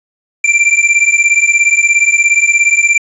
square beating tone pair, 2349 / 2366 Hz, D7 / D7, 0 / +12 cents, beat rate 17 Hz, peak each -11 dBFS, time 0.44-2.98 s, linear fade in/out 5 ms, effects resampled to 24000 Hz + 7-bit

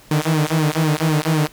sawtooth tone with flanger, 155.56 Hz, D#3, in tune, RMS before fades -18 dBFS, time 0.11-1.48 s, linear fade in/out 2 ms, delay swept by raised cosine 1.4 to 6.5 ms, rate 4 Hz, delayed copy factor -0.95, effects pink hiss -47 dBFS RMS until 1.52 s

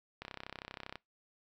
click train, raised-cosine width 0.3 ms, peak -26 dBFS, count 25, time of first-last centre 0.22-0.956 s, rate 32.6 Hz, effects noise-tail reverb RT60 0.2 s tail -24 dB re dry

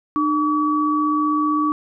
sine tone pair together, 302.6 / 1141 Hz, D#4 / C#6, -48 / +50 cents, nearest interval octave + major seventh, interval 2298 cents, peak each -19 dBFS, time 0.16-1.72 s, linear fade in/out 0 ms, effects none

